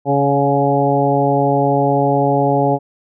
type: harmonic tone with a mistuned harmonic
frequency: 140 Hz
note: C#3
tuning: 18 cents sharp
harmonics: 1 / 2 / 3 / 4 / 5 / 6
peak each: -19 / -19 / -19 / -19 / -19 / -19 dBFS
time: 0.05-2.79 s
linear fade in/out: 50 ms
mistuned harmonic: 5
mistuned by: +20 cents
effects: none